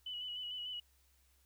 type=tone with vibrato; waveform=sine; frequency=2960 Hz; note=F#7; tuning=in tune; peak=-40 dBFS; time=0.06-0.8 s; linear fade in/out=5 ms; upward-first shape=square; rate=6.7 Hz; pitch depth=26 cents each way; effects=added 66 Hz sine -70 dBFS peak until 1.45 s + white hiss -73 dBFS RMS until 1.45 s